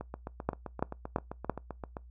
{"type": "two click trains", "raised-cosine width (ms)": 1, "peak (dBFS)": [-24, -14], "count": [16, 4], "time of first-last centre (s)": [[0.01, 1.968], [0.49, 1.497]], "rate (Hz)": [7.66, 2.98], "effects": ["noise-tail reverb RT60 0.2 s tail -23 dB re dry", "added 60 Hz sine -49 dBFS peak until 2.1 s"]}